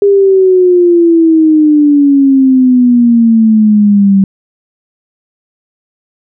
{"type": "exponential sweep", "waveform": "sine", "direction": "down", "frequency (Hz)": [405.4, 192.8], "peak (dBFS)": -3, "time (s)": [0.02, 4.24], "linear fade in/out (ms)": 2, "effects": []}